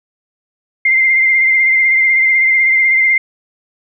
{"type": "tone with vibrato", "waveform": "sine", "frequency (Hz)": 2095, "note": "C7", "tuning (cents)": 2, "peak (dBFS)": -8, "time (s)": [0.85, 3.18], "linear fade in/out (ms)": 5, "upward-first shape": "triangle", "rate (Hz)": 16, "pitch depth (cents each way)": 36, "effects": []}